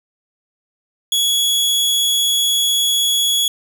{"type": "tone", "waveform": "sawtooth", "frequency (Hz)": 3361, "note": "G#7", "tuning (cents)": 20, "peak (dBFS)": -11, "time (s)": [1.12, 3.48], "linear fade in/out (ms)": 2, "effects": ["8-bit"]}